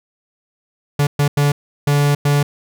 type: tone bursts at uneven times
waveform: 45% pulse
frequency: 144.3 Hz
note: D3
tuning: 30 cents flat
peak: -12 dBFS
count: 5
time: 0.99-1.07 / 1.19-1.28 / 1.37-1.52 / 1.87-2.15 / 2.25-2.43 s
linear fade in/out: 5 ms
effects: none